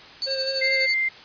sine tone with tremolo, 4485 Hz, C#8, 19 cents sharp, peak -22 dBFS, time 0.22-0.94 s, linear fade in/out 0 ms, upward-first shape sine, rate 12 Hz, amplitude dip 70%
square tone with vibrato, 533 Hz, C5, 32 cents sharp, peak -28 dBFS, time 0.26-0.87 s, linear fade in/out 20 ms, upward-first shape sine, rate 4.9 Hz, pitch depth 15 cents each way
sine tone, 2093 Hz, C7, in tune, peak -20 dBFS, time 0.61-1.09 s, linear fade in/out 10 ms
effects white hiss -44 dBFS RMS until 1.24 s + resampled to 11025 Hz

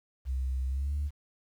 sine tone with pitch glide, 65.1 to 72.65 Hz, C2 to D2, -8 to -18 cents, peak -27 dBFS, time 0.25-1.11 s, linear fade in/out 50 ms, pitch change +190 cents, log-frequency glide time 0.67-0.95 s, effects tanh soft clip ceiling -25 dBFS + 10-bit

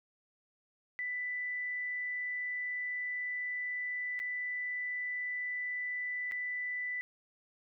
sine tone with dropouts, 1986 Hz, B6, 9 cents sharp, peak -34 dBFS, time 0.99-7.01 s, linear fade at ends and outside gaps 0 ms, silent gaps 4.192-4.2 / 6.313-6.32 s, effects none

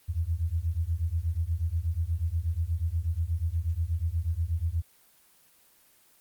sine beating tone pair, 79.2 / 87.5 Hz, D#2 / F2, +31 / +4 cents, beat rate 8.3 Hz, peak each -29 dBFS, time 0.08-4.82 s, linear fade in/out 20 ms, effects white hiss -61 dBFS RMS until 6.2 s + Opus 24 kbps

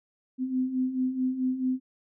sine beating tone pair, 253.7 / 258.3 Hz, B3 / C4, +47 / -22 cents, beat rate 4.6 Hz, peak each -32 / -26 dBFS, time 0.38-1.8 s, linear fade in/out 50 ms, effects none

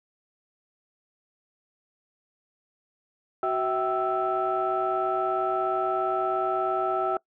sine tone cluster, 374.2 / 653 / 770 / 1319 Hz, F#4 / E5 / G5 / E6, +20 / -17 / -31 / +1 cents, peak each -28 dBFS, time 3.43-7.17 s, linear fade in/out 2 ms, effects noise-tail reverb RT60 0.1 s tail -23 dB re dry + tanh soft clip ceiling -16 dBFS

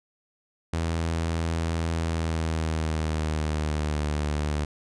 sawtooth tone with pitch glide, 82.41 to 74.7 Hz, E2 to D2, 0 to +30 cents, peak -21 dBFS, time 0.73-4.65 s, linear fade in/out 5 ms, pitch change -170 cents, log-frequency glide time 2.01-4.11 s, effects resampled to 22050 Hz

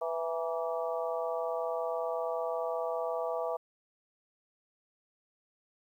harmonic tone with a mistuned harmonic, 165.3 Hz, E3, 5 cents sharp, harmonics 3 / 4 / 5 / 6 / 7, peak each -35 / -34 / -41 / -42 / -41 dBFS, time 0.01-3.57 s, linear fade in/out 10 ms, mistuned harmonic 6, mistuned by -65 cents, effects 11-bit

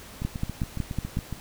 two click trains, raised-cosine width 5 ms, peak -14 / -19 dBFS, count 6 / 9, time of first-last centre 0.25-1.171 / 0.22-1.327 s, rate 5.43 / 7.23 Hz, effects pink hiss -45 dBFS RMS until 1.4 s

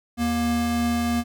square tone pair together, 79.8 / 236.5 Hz, D#2 / A#3, +44 / +25 cents, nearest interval octave + perfect fifth, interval 1881 cents, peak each -31 / -22 dBFS, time 0.17-1.24 s, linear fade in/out 50 ms, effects none

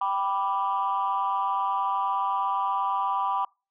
sine chord, G major, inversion none, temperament equal, 784 / 987.8 / 1174.7 Hz, G5 / B5 / D6, 0 / 0 / 0 cents, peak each -28 / -26 / -28 dBFS, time 0.01-3.45 s, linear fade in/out 5 ms, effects noise-tail reverb RT60 0.3 s tail -26 dB re dry + tanh soft clip ceiling -17 dBFS

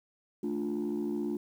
sine chord, D minor, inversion second, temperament just, 220.2 / 293.7 / 352.4 Hz, A3 / D4 / F4, +2 / 0 / +16 cents, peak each -33 dBFS, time 0.43-1.37 s, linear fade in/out 5 ms, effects tanh soft clip ceiling -26 dBFS + 10-bit

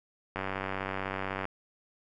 click train, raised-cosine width 0.5 ms, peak -18 dBFS, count 106, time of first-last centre 0.36-1.454 s, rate 96 Hz, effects none

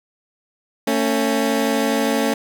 20% pulse tone pair together, 224.8 / 277.2 Hz, A3 / C#4, +37 / 0 cents, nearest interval major third, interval 363 cents, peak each -15 dBFS, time 0.87-2.34 s, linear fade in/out 5 ms, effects none

